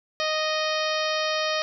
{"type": "harmonic tone", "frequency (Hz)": 621, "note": "D#5", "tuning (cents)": -3, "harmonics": [1, 2, 3, 4, 5, 6, 7, 8, 9], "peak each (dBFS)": [-27, -30, -32, -33, -34, -35, -35, -36, -37], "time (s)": [0.2, 1.62], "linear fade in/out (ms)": 0, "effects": []}